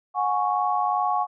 sine chord, F# suspended second, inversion none, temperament equal with one note detuned, 728.1 / 830.6 / 1108.7 Hz, F#5 / G#5 / C#6, -28 / 0 / 0 cents, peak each -25 dBFS, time 0.14-1.27 s, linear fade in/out 50 ms, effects none

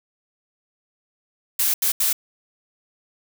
blue noise bursts at uneven times, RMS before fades -20 dBFS, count 3, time 1.59-1.74 / 1.82-1.92 / 2-2.13 s, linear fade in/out 5 ms, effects none

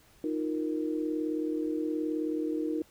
sine chord, Eb suspended second, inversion none, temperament just, 311.1 / 350 / 466.7 Hz, Eb4 / F4 / Bb4, 0 / +4 / +2 cents, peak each -30 / -36 / -36 dBFS, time 0.24-2.82 s, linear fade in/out 2 ms, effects pink hiss -61 dBFS RMS until 2.9 s

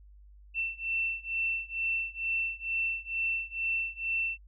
sine beating tone pair, 2685 / 2687.2 Hz, E7 / E7, +31 / +33 cents, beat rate 2.2 Hz, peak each -32 / -33 dBFS, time 0.54-4.38 s, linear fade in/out 50 ms, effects added 50 Hz sine -51 dBFS peak until 4.47 s

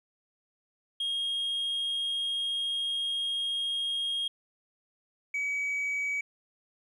sine tone pair in turn, 3253 / 2273 Hz, G#7 / C#7, -37 / +43 cents, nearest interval tritone, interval 620 cents, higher first, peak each -26 dBFS, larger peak neither, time 1-4.28 / 5.34-6.21 s, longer first, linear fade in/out 5 ms, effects tanh soft clip ceiling -27 dBFS + 11-bit

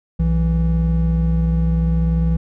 triangle tone pair together, 61.73 / 164.81 Hz, B1 / E3, 0 / 0 cents, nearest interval octave + perfect fourth, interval 1700 cents, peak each -15 dBFS, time 0.19-2.37 s, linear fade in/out 10 ms, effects none

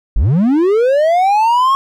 triangle linear sweep, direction up, 34.65 to 1100 Hz, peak -7 dBFS, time 0.16-1.75 s, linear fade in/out 0 ms, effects none

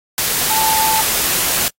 sine tone in noise, 880 Hz, A5, in tune, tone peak -16 dBFS, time 0.5-1.01 s, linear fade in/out 0 ms, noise white, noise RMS -17 dBFS, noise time 0.18-1.68 s, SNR -2 dB, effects noise-tail reverb RT60 0.1 s tail -26 dB re dry + AAC 48 kbps

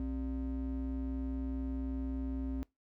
triangle ring-modulated tone, 163.2 Hz, E3, 17 cents flat, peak -29 dBFS, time 0-2.63 s, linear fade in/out 0 ms, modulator 102 Hz, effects noise-tail reverb RT60 0.2 s tail -23 dB re dry

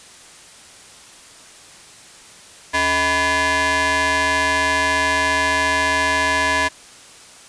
sawtooth ring-modulated tone, 357.1 Hz, F4, 39 cents sharp, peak -9 dBFS, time 2.73-6.69 s, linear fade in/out 20 ms, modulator 1350 Hz, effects white hiss -43 dBFS RMS until 7.48 s + resampled to 22050 Hz

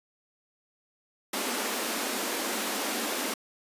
pink high-pass noise, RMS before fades -31 dBFS, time 1.33-3.34 s, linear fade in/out 5 ms, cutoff 210 Hz, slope 96 dB/octave, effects resampled to 32000 Hz

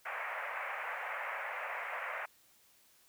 white band-pass noise, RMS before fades -40 dBFS, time 0.05-2.26 s, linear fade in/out 10 ms, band 540 to 2300 Hz, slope 48 dB/octave, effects white hiss -66 dBFS RMS until 3.08 s

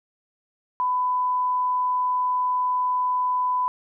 sine tone, 1000 Hz, B5, 21 cents sharp, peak -20 dBFS, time 0.8-3.68 s, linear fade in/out 0 ms, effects none

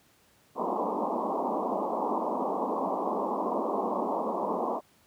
white band-pass noise, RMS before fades -30 dBFS, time 0.55-4.81 s, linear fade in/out 50 ms, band 190 to 1100 Hz, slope 96 dB/octave, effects pink hiss -63 dBFS RMS until 5.06 s + high-pass 80 Hz 12 dB/octave

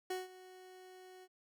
30% pulse tone with ADSR envelope, 370 Hz, F#4, in tune, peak -33 dBFS, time 0.1-1.28 s, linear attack 6 ms, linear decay 170 ms, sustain -18 dB, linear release 48 ms, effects none

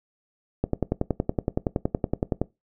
click train, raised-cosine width 2 ms, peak -9 dBFS, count 20, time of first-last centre 0.64-2.416 s, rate 10.7 Hz, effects noise-tail reverb RT60 0.2 s tail -20 dB re dry

